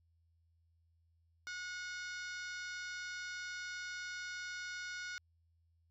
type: harmonic tone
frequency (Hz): 727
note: F#5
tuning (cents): -31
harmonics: 2 / 3 / 4 / 5 / 6 / 7 / 8 / 9 / 10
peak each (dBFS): -43 / -50 / -58 / -54 / -54 / -54 / -55 / -66 / -63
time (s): 1.47-5.18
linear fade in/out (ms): 0
effects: added 83 Hz sine -70 dBFS peak until 5.9 s